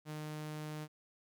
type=tone; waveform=sawtooth; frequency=152.8 Hz; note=D#3; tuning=31 cents flat; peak=-37 dBFS; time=0.05-0.88 s; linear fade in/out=50 ms; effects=none